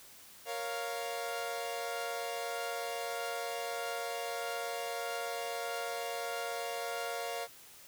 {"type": "chord", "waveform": "sawtooth", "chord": "Bb minor", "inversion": "none", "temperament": "equal", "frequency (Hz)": [466.2, 554.4, 698.5], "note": ["Bb4", "Db5", "F5"], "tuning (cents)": [0, 0, 0], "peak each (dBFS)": [-37, -38, -35], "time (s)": [0.45, 7.48], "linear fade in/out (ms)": 50, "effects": ["white hiss -55 dBFS RMS until 7.87 s"]}